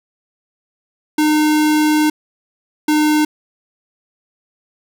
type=tone pair in turn; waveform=square; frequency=304.8 / 303.7 Hz; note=D#4 / D#4; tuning=-36 / -42 cents; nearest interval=unison; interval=6 cents; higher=first; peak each=-12 dBFS; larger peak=neither; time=1.18-2.1 / 2.88-3.25 s; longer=first; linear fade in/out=5 ms; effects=none